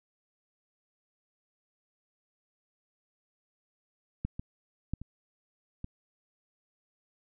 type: clicks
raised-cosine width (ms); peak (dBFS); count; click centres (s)
5; -19 / -24 / -19 / -29 / -25; 5; 4.25 / 4.395 / 4.936 / 5.016 / 5.844
effects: none